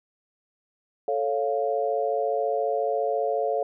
sine chord, A augmented, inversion none, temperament equal, 440 / 554.4 / 698.5 Hz, A4 / C#5 / E#5, 0 / 0 / 0 cents, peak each -27 dBFS, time 1.08-3.63 s, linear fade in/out 2 ms, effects none

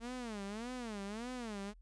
sawtooth tone with vibrato, 223.7 Hz, A3, 29 cents sharp, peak -37 dBFS, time 0-1.74 s, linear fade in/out 50 ms, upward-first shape sine, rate 1.7 Hz, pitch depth 220 cents each way, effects added 42 Hz sine -56 dBFS peak until 1.81 s + resampled to 22050 Hz

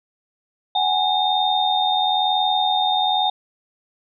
sine tone cluster, 747 / 828 / 3654 Hz, F#5 / G#5 / A#7, +16 / -5 / -35 cents, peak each -21 dBFS, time 0.75-3.3 s, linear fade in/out 5 ms, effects none

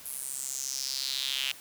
square tone with high-pass filter sweep, 67 Hz, C2, 42 cents sharp, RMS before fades -34 dBFS, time 0.05-1.52 s, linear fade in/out 5 ms, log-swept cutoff 11000 to 2800 Hz, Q 4, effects white hiss -49 dBFS RMS until 1.6 s

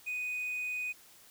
triangle tone, 2489 Hz, D#7, in tune, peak -31 dBFS, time 0.06-0.93 s, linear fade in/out 20 ms, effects tanh soft clip ceiling -27 dBFS + white hiss -58 dBFS RMS until 1.3 s

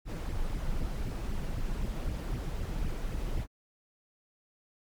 brown noise with flanger, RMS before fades -33 dBFS, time 0.05-3.47 s, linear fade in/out 50 ms, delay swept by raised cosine 0.37 to 6.17 ms, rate 3.9 Hz, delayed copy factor +0.65, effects Opus 48 kbps

